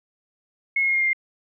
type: tone with pitch steps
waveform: sine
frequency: 2176 / 2161 / 2146 / 2131 / 2116 / 2102 Hz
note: C#7 / C#7 / C7 / C7 / C7 / C7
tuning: -33 / -45 / +43 / +31 / +19 / +7 cents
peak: -18 dBFS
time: 0.76-1.132 s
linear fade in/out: 5 ms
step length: 62 ms
effects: none